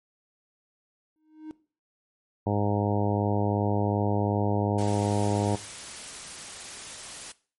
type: tone with exponential growth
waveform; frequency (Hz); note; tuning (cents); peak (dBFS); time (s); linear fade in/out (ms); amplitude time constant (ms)
triangle; 311.1; D#4; 0; -31; 1.16-1.51; 0; 74
type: harmonic tone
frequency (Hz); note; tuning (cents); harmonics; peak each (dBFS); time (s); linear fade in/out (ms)
102.7; G#2; -19; 1 / 2 / 3 / 4 / 5 / 6 / 7 / 8 / 9; -27 / -30 / -32 / -33 / -34 / -35 / -35 / -36 / -37; 2.46-5.56; 10
type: noise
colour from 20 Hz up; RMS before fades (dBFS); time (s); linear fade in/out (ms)
white; -40; 4.78-7.32; 5
effects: noise-tail reverb RT60 0.4 s tail -19 dB re dry + MP3 48 kbps